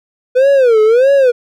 triangle tone with vibrato, 490.5 Hz, B4, 12 cents flat, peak -4 dBFS, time 0.35-1.32 s, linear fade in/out 20 ms, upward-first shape sine, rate 1.6 Hz, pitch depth 230 cents each way, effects none

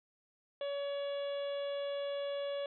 harmonic tone, 565 Hz, C#5, 33 cents sharp, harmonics 1 / 2 / 3 / 4 / 5 / 6 / 7, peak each -35 / -51 / -53 / -57 / -53 / -50 / -62 dBFS, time 0.61-2.66 s, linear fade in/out 2 ms, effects none

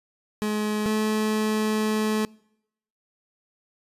30% pulse tone pair in turn, 211.9 / 215.5 Hz, G#3 / A3, +35 / -36 cents, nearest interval unison, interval 29 cents, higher second, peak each -21 / -19 dBFS, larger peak second, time 0.42-0.86 / 0.86-2.25 s, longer second, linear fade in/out 0 ms, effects noise-tail reverb RT60 0.8 s tail -26 dB re dry + resampled to 32000 Hz

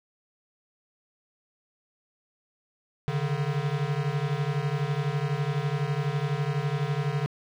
square beating tone pair, 138.8 / 150.8 Hz, C#3 / D3, +3 / +46 cents, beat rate 12 Hz, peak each -29 dBFS, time 3.08-7.26 s, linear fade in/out 0 ms, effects low-pass 4000 Hz 12 dB/octave + 9-bit

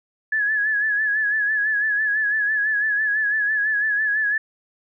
sine tone with vibrato, 1705 Hz, G#6, 45 cents sharp, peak -18 dBFS, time 0.32-4.38 s, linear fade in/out 5 ms, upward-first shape sine, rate 6 Hz, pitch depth 57 cents each way, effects none

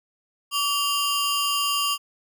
sawtooth ring-modulated tone, 1975.5 Hz, B6, in tune, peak -15 dBFS, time 0.51-1.98 s, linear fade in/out 50 ms, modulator 831 Hz, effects none

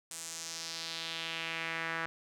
sawtooth tone with band-pass filter sweep, 164.3 Hz, E3, 5 cents flat, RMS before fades -39 dBFS, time 0.11-2.06 s, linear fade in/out 0 ms, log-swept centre 8300 to 1600 Hz, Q 2.2, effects none

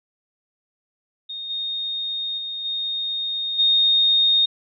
sine tone with level steps, 3696 Hz, A#7, 16 cents flat, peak -29 / -24 / -27 / -23 / -14 dBFS, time 1.29-4.46 s, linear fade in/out 10 ms, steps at 1.49 / 2.37 / 2.64 / 3.58 s, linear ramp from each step 20 ms, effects none

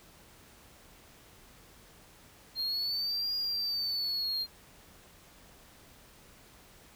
triangle linear two-way sweep, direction up then down, 4186 to 4843 to 4186 Hz, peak -29 dBFS, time 2.55-4.47 s, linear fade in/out 50 ms, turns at 3.35 s, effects pink hiss -57 dBFS RMS until 6.95 s

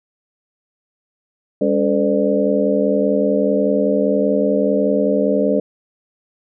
sine tone cluster, 200.9 / 282.6 / 439.2 / 510 / 595 Hz, G3 / C#4 / A4 / C5 / D5, +43 / +34 / -3 / -44 / +22 cents, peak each -20 dBFS, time 1.61-5.6 s, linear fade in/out 5 ms, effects none

